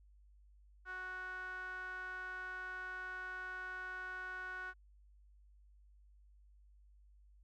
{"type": "tone with band-pass filter", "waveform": "sawtooth", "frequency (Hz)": 369.4, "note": "F#4", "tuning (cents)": -3, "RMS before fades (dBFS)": -45, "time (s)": [0.85, 4.74], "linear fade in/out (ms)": 50, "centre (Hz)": 1400, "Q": 9.7, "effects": ["added 50 Hz sine -61 dBFS peak until 7.43 s"]}